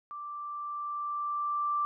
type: tone with level ramp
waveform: sine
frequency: 1174.7 Hz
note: D6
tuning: in tune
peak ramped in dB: -38 to -26 dBFS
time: 0.11-1.85 s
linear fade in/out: 0 ms
effects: none